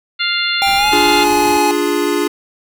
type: harmonic tone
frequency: 698.5 Hz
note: F5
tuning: in tune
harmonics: 2 / 3 / 4 / 5 / 6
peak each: -21 / -21 / -21 / -21 / -21 dBFS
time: 0.19-1.25 s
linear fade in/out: 20 ms
type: tone with pitch glide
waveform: square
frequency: 791 to 842.9 Hz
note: G5 to G#5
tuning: +15 to +25 cents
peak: -14 dBFS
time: 0.62-1.71 s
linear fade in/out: 0 ms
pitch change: +110 cents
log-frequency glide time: 0.77-0.87 s
type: noise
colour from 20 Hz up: pink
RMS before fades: -31 dBFS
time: 0.66-1.58 s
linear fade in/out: 10 ms
type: chord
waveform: square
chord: D diminished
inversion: none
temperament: equal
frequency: 293.7 / 349.2 / 415.3 Hz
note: D4 / F4 / Ab4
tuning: 0 / 0 / 0 cents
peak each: -19 dBFS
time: 0.92-2.28 s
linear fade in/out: 10 ms
effects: none